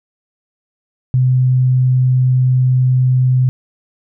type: tone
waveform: sine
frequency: 127.9 Hz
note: C3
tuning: 39 cents flat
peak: -9 dBFS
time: 1.14-3.49 s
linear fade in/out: 0 ms
effects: none